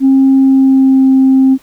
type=tone with pitch glide; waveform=sine; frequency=268.2 to 264.8 Hz; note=C4 to C4; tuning=+43 to +21 cents; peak=-3 dBFS; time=0-1.58 s; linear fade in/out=50 ms; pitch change=-22 cents; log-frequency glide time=0.35-1.1 s; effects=tanh soft clip ceiling -1 dBFS + pink hiss -46 dBFS RMS until 1.62 s